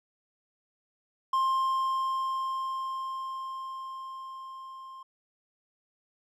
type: tone with level ramp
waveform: triangle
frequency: 1057 Hz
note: C6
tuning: 17 cents sharp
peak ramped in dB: -21 to -41 dBFS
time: 1.33-5.03 s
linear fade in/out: 5 ms
effects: none